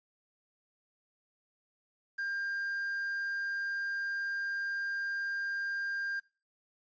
triangle tone with quantisation, 1599 Hz, G6, 34 cents sharp, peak -31 dBFS, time 2.18-6.2 s, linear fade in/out 10 ms, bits 10, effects noise-tail reverb RT60 0.3 s tail -20 dB re dry + resampled to 16000 Hz

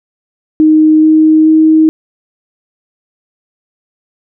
sine tone with pitch steps, 311.1 / 313.3 / 315.4 Hz, D#4 / D#4 / D#4, 0 / +12 / +24 cents, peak -3 dBFS, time 0.6-1.89 s, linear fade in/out 0 ms, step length 430 ms, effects none

